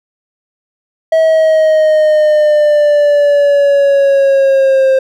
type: exponential sweep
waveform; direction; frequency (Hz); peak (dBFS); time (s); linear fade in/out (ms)
triangle; down; 646 to 528; -4; 1.12-4.99; 5
effects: none